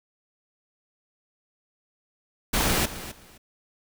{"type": "noise with echo", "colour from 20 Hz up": "pink", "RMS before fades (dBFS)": -23, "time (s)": [2.53, 2.86], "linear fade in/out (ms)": 10, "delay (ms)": 260, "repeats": 2, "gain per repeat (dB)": -14, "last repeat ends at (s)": 3.38, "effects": []}